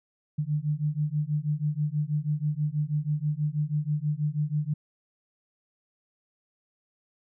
sine beating tone pair, 146.83 / 153.03 Hz, D3 / D#3, 0 / -28 cents, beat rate 6.2 Hz, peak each -28 dBFS, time 0.38-4.74 s, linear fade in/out 10 ms, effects none

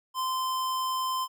square tone, 1035 Hz, C6, 19 cents flat, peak -28 dBFS, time 0.14-1.28 s, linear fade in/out 50 ms, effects none

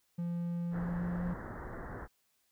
triangle tone with pitch glide, 172.1 to 175.82 Hz, F3 to F3, -25 to +12 cents, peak -31 dBFS, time 0.18-1.34 s, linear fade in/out 10 ms, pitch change +37 cents, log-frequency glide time 0.7-1.19 s
pink low-pass noise, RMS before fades -43 dBFS, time 0.71-2.08 s, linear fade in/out 50 ms, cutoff 1900 Hz, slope 96 dB/octave
effects white hiss -75 dBFS RMS until 2.51 s

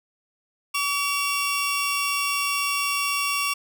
sawtooth tone pair together, 1140 / 2746 Hz, C#6 / F7, +48 / -30 cents, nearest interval octave + minor third, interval 1522 cents, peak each -22 dBFS, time 0.74-3.54 s, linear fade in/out 10 ms, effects none

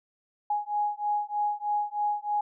sine beating tone pair, 830 / 833.2 Hz, G#5 / G#5, -1 / +5 cents, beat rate 3.2 Hz, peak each -29 dBFS, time 0.5-2.41 s, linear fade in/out 5 ms, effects none

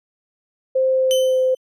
sine tone with pitch glide, 523 to 516.4 Hz, C5 to C5, -1 to -23 cents, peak -14 dBFS, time 0.75-1.55 s, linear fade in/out 10 ms, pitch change -22 cents, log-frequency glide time 0.9-1.38 s
sawtooth tone with exponential decay, 3054 Hz, G7, 46 cents flat, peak -16 dBFS, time 1.11-1.57 s, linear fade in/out 0 ms, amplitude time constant 98 ms
effects resampled to 32000 Hz

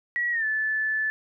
sine tone with pitch glide, 1923 to 1743.1 Hz, B6 to A6, -47 to -17 cents, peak -23 dBFS, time 0.16-1.1 s, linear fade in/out 0 ms, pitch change -170 cents, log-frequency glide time 0.31-0.45 s, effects none

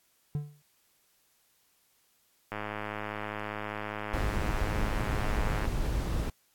triangle tone with exponential decay, 146.83 Hz, D3, in tune, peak -24 dBFS, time 0.35-0.62 s, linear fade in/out 0 ms, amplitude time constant 58 ms
click train, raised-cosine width 0.5 ms, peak -20 dBFS, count 330, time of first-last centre 2.52-5.653 s, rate 105 Hz
brown noise, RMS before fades -30 dBFS, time 4.13-6.3 s, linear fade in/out 5 ms
effects white hiss -69 dBFS RMS until 6.54 s + AAC 64 kbps

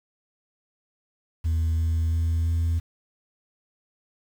sine tone with pitch steps, 81.1 / 81.81 / 82.52 / 83.24 Hz, E2 / E2 / E2 / E2, -28 / -13 / +2 / +17 cents, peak -18 dBFS, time 1.44-2.8 s, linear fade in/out 20 ms, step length 340 ms, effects tanh soft clip ceiling -20 dBFS + 8-bit

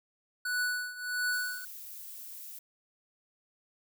square tone with tremolo, 1480 Hz, F#6, in tune, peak -28 dBFS, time 0.45-1.65 s, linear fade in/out 5 ms, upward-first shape triangle, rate 1.5 Hz, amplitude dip 85%
violet noise, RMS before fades -45 dBFS, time 1.32-2.59 s, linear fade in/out 5 ms
effects none

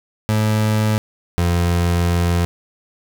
30% pulse tone pair in turn, 107.8 / 86.68 Hz, A2 / F2, -35 / -12 cents, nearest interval major third, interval 377 cents, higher first, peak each -12 dBFS, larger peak neither, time 0.29-0.98 / 1.38-2.45 s, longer second, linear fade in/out 0 ms, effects none

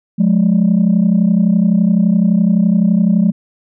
sine tone pair together, 180.4 / 212.2 Hz, F#3 / G#3, -44 / +38 cents, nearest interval minor third, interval 282 cents, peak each -10 dBFS, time 0.18-3.32 s, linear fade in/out 20 ms, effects tanh soft clip ceiling -5 dBFS

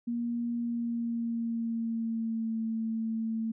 sine tone with pitch glide, 236.5 to 224 Hz, A#3 to A3, +25 to +31 cents, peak -29 dBFS, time 0.07-3.52 s, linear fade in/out 10 ms, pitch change -94 cents, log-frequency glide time 0.56-2.57 s, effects none

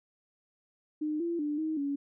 sine tone with pitch steps, 304.4 / 339.9 / 295.9 / 314.7 / 282.3 Hz, D#4 / F4 / D4 / D#4 / C#4, -38 / -47 / +13 / +20 / +32 cents, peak -29 dBFS, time 1.01-1.96 s, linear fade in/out 10 ms, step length 190 ms, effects none

